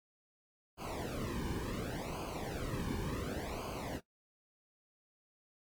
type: noise with flanger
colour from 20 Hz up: brown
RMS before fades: -39 dBFS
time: 0.77-4.01 s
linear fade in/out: 50 ms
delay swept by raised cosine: 0.53 to 1.53 ms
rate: 0.69 Hz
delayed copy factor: -0.9
effects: noise-tail reverb RT60 0.1 s tail -17 dB re dry + MP3 96 kbps